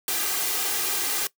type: noise with comb filter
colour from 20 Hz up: white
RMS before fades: -26 dBFS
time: 0.08-1.27 s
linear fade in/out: 2 ms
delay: 2.5 ms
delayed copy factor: +0.65
effects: noise-tail reverb RT60 0.1 s tail -19 dB re dry + high-pass 200 Hz 12 dB/octave